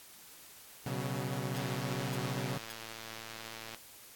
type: chord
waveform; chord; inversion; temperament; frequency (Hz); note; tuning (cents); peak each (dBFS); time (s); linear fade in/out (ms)
sawtooth; B suspended second; none; equal with one note detuned; 123.47 / 138.59 / 187.25; B2 / C#3 / F#3; 0 / 0 / +21; -34 / -34 / -37; 0.86-2.58; 5
type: click train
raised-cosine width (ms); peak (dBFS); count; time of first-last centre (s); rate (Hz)
0.2; -26; 247; 1.55-3.746; 112
type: tone bursts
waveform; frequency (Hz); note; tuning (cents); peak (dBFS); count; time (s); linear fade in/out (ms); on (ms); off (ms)
5% pulse; 1661.2; G#6; 0; -33; 3; 1.56-2.72; 0; 20; 550
effects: white hiss -54 dBFS RMS until 4.15 s + AAC 64 kbps